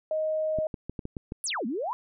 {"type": "tone", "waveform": "sine", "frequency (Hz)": 625, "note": "D#5", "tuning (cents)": 8, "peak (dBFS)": -25, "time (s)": [0.11, 0.67], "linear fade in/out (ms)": 2}
{"type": "clicks", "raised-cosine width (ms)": 3, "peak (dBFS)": -21, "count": 7, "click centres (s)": [0.587, 0.742, 0.896, 0.992, 1.054, 1.168, 1.321]}
{"type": "exponential two-way sweep", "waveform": "sine", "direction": "down then up", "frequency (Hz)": [11160, 207.9, 1060], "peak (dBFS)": -28, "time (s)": [1.44, 1.93], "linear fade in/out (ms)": 0, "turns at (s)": 1.66}
{"effects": []}